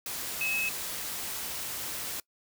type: tone in noise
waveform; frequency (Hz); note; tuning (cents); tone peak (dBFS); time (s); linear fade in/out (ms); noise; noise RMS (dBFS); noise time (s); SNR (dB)
sine; 2580; E7; -38; -28; 0.41-0.69; 2; white; -36; 0.06-2.2; +5
effects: noise-tail reverb RT60 0.1 s tail -23 dB re dry